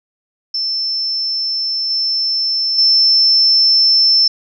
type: tone with level steps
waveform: sine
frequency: 5320 Hz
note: E8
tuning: 15 cents sharp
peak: -16 / -14 / -8 dBFS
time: 0.54-4.28 s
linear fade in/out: 5 ms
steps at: 1.9 / 2.78 s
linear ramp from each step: 5 ms
effects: none